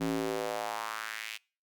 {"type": "tone with high-pass filter sweep", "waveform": "square", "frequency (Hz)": 55, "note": "A1", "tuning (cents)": 0, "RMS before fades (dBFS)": -35, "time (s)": [0, 1.38], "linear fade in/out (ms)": 20, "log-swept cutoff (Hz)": [220, 2700], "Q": 2.5, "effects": ["noise-tail reverb RT60 0.4 s tail -26 dB re dry"]}